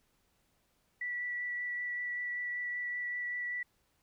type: tone with vibrato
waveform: sine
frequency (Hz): 1956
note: B6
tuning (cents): -17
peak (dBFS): -34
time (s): 1.01-3.63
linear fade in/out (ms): 5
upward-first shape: sine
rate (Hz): 5.2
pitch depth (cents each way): 9
effects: pink hiss -74 dBFS RMS until 4.02 s